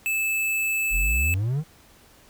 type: tone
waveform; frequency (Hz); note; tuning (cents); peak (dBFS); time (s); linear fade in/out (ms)
square; 2620; E7; -11; -23; 0.06-1.34; 0
type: exponential sweep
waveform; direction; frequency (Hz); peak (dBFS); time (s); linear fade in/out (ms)
triangle; up; 37.28 to 164.81; -20; 0.9-1.64; 50
effects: pink hiss -54 dBFS RMS until 2.29 s

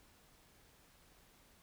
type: silence
effects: pink hiss -66 dBFS RMS until 1.62 s

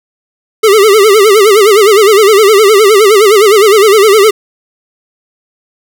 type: tone with vibrato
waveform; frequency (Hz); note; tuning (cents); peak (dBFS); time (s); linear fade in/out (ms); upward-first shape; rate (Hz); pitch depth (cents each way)
square; 415.3; G#4; 0; -3; 0.63-4.31; 10; sine; 9.7; 130
effects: none

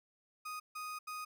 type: tone bursts at uneven times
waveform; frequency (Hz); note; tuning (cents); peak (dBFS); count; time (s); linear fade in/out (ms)
35% pulse; 1244.5; D#6; 0; -39; 3; 0.45-0.6 / 0.75-0.99 / 1.07-1.25; 10
effects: none

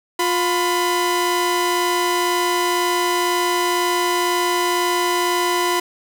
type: tone pair together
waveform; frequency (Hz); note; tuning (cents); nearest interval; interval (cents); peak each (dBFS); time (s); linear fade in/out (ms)
sawtooth; 354 / 1000; F4 / B5; +23 / +21; octave + tritone; 1798; -16; 0.19-5.8; 5
effects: 7-bit

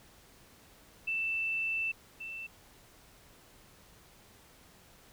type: tone pair in turn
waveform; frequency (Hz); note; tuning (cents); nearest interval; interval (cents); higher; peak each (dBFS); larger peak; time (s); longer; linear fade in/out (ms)
sine; 2660 / 2669; E7 / E7; +15 / +21; unison; 6; second; -30 / -39; first; 1.07-1.92 / 2.2-2.47; first; 10
effects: pink hiss -59 dBFS RMS until 5.12 s

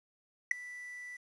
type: tone with ADSR envelope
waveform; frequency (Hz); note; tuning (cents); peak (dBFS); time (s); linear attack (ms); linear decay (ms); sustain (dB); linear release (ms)
triangle; 1973; B6; -2; -18; 0.51-1.17; 4; 6; -23; 10
effects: resampled to 24000 Hz + 10-bit

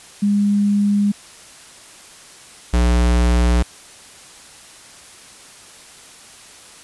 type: tone pair in turn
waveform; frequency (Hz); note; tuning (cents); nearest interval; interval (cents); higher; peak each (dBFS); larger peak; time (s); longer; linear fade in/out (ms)
sine / square; 203.8 / 60; G#3 / B1; -32 / -49; octave + major sixth; 2117; first; -13; neither; 0.22-1.12 / 2.73-3.63; neither; 10
effects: white hiss -42 dBFS RMS until 6.83 s + resampled to 24000 Hz

